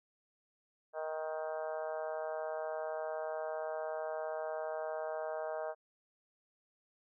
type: harmonic tone with a mistuned harmonic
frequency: 157.2 Hz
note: D#3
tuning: 18 cents sharp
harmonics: 3 / 4 / 5 / 6 / 7 / 8 / 9 / 10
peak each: -44 / -38 / -45 / -49 / -52 / -52 / -55 / -52 dBFS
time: 0.93-5.75 s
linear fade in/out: 50 ms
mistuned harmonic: 7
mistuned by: -19 cents
effects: none